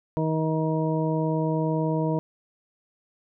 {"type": "harmonic tone", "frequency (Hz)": 158.3, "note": "D#3", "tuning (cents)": 30, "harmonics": [1, 2, 3, 4, 6], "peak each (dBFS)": [-25, -28, -30, -31, -33], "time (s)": [0.17, 2.19], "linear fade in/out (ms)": 0, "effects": []}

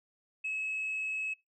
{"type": "tone", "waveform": "sine", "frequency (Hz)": 2578, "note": "E7", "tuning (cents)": -39, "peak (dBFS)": -31, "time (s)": [0.44, 1.34], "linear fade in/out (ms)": 10, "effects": ["noise-tail reverb RT60 0.2 s tail -24 dB re dry", "tanh soft clip ceiling -29 dBFS"]}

